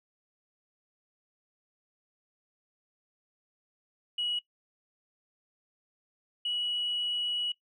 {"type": "tone pair in turn", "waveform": "sine", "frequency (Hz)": [2916, 2927], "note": ["F#7", "F#7"], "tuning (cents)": [-26, -19], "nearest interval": "unison", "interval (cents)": 7, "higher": "second", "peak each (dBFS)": -28, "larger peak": "neither", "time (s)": [[4.18, 4.39], [6.45, 7.52]], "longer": "second", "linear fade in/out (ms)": 5, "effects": ["noise-tail reverb RT60 0.1 s tail -19 dB re dry", "tanh soft clip ceiling -24 dBFS"]}